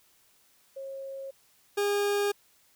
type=tone pair in turn; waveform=sine / 40% pulse; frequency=542 / 407.3 Hz; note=C#5 / G#4; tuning=-39 / -34 cents; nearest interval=perfect fourth; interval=495 cents; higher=first; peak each=-36 / -24 dBFS; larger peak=second; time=0.76-1.31 / 1.77-2.32 s; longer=neither; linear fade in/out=10 ms; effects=white hiss -64 dBFS RMS until 2.75 s